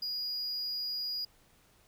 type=tone; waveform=triangle; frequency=4886 Hz; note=D#8; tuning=32 cents flat; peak=-32 dBFS; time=0.02-1.25 s; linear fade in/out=5 ms; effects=pink hiss -65 dBFS RMS until 1.87 s